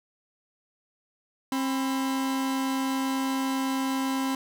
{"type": "tone pair together", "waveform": "45% pulse", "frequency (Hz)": [267, 1000], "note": ["C4", "B5"], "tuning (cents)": [35, 21], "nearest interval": "octave + major seventh", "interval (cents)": 2286, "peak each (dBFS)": [-26, -34], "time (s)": [1.52, 4.35], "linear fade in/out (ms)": 2, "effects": []}